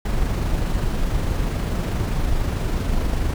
brown noise with amplitude modulation, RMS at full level -20 dBFS, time 0.05-3.34 s, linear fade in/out 5 ms, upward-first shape sine, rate 24.7 Hz, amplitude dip 30%, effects none

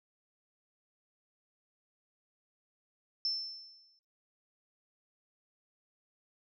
sine tone with exponential decay, 5320 Hz, E8, 15 cents sharp, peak -28 dBFS, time 3.25-3.99 s, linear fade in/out 1 ms, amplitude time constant 160 ms, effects noise-tail reverb RT60 0.5 s tail -26 dB re dry

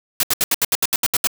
white noise bursts, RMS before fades -17 dBFS, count 11, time 0.2-1.272 s, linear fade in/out 2 ms, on 32 ms, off 72 ms, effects none

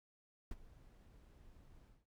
brown noise with ADSR envelope, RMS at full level -43 dBFS, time 0.51-2.06 s, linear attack 3 ms, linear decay 31 ms, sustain -18 dB, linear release 200 ms, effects none

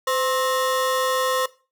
35% pulse ring-modulated tone, 789 Hz, G5, 11 cents sharp, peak -15 dBFS, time 0.07-1.46 s, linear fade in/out 5 ms, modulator 275 Hz, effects noise-tail reverb RT60 0.3 s tail -17 dB re dry

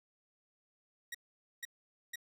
sawtooth tone bursts, 1900 Hz, A#6, 33 cents sharp, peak -36 dBFS, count 3, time 1.12-2.158 s, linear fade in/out 5 ms, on 26 ms, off 480 ms, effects none

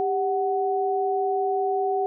sine tone pair together, 395.1 / 745.8 Hz, G4 / F#5, +14 / +14 cents, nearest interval major seventh, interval 1100 cents, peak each -24 dBFS, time 0-2.06 s, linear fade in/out 0 ms, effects none

